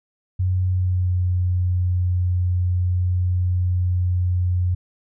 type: tone with pitch glide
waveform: sine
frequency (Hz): 92 to 90.05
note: F#2 to F#2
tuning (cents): -9 to -46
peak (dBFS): -17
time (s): 0.39-4.75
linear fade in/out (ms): 10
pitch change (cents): -37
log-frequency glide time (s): 0.7-1.23
effects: none